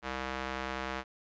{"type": "tone with band-pass filter", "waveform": "square", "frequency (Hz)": 65.3, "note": "C2", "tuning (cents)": -3, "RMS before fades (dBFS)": -37, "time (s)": [0.02, 1.04], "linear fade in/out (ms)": 50, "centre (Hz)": 1500, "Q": 0.77, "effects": ["resampled to 16000 Hz"]}